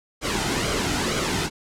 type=noise with flanger; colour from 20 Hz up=pink; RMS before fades=-24 dBFS; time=0.21-1.5 s; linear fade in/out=50 ms; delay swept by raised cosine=1.1 to 1.82 ms; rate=2.1 Hz; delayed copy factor=-0.55; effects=low-pass 8000 Hz 12 dB/octave